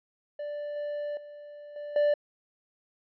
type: tone with level steps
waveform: triangle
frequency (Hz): 587.3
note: D5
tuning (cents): 0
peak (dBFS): -31 / -29 / -41 / -34 / -19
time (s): 0.39-2.14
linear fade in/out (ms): 5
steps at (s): 0.76 / 1.17 / 1.76 / 1.96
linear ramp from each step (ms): 2
effects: resampled to 11025 Hz